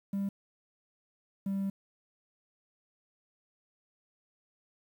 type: tone pair in turn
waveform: triangle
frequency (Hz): 198 / 195.73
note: G3 / G3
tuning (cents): +18 / -2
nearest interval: unison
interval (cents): 20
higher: first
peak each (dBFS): -27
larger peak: neither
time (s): 0.13-0.29 / 1.46-1.7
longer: second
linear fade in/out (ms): 5
effects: tanh soft clip ceiling -24 dBFS + 10-bit